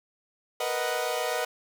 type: chord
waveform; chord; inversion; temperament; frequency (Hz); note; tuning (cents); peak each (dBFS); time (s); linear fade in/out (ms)
sawtooth; B major seventh; third; equal; 466.2 / 493.9 / 622.3 / 740; A#4 / B4 / D#5 / F#5; 0 / 0 / 0 / 0; -31 / -28 / -28 / -29; 0.6-1.45; 5
effects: none